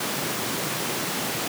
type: high-pass noise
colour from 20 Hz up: pink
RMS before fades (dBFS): -28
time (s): 0-1.48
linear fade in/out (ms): 5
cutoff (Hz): 140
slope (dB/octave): 24
effects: none